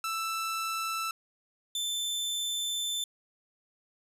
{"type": "tone pair in turn", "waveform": "sawtooth", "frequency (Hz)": [1325, 3537], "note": ["E6", "A7"], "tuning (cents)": [9, 8], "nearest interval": "octave + perfect fourth", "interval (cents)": 1699, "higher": "second", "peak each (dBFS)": -27, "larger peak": "neither", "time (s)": [[0.04, 1.11], [1.75, 3.04]], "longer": "second", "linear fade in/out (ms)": 2, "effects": ["resampled to 32000 Hz", "11-bit"]}